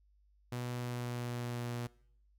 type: tone with pitch glide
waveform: sawtooth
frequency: 122.6 to 120.08 Hz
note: B2 to B2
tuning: -12 to -48 cents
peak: -33 dBFS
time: 0.52-1.87 s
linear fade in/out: 5 ms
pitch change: -36 cents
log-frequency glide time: 0.68-1.7 s
effects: noise-tail reverb RT60 0.6 s tail -21 dB re dry + added 50 Hz sine -65 dBFS peak until 2.38 s